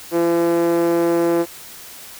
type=tone with band-pass filter; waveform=5% pulse; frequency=169.7 Hz; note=F3; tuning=49 cents flat; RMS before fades=-17 dBFS; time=0.11-1.46 s; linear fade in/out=50 ms; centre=390 Hz; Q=5.5; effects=white hiss -38 dBFS RMS until 2.19 s